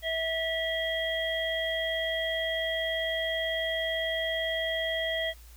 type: harmonic tone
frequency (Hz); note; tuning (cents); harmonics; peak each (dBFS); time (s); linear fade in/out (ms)
651; E5; -22; 1 / 3 / 5; -31 / -32 / -33; 0.02-5.34; 50
effects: added 57 Hz sine -48 dBFS peak until 5.56 s + white hiss -57 dBFS RMS until 5.56 s